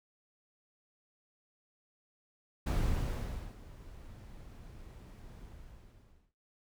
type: noise with ADSR envelope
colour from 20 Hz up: brown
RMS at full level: -30 dBFS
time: 2.66-6.33 s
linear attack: 12 ms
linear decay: 870 ms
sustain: -20 dB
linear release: 910 ms
effects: noise-tail reverb RT60 0.3 s tail -17 dB re dry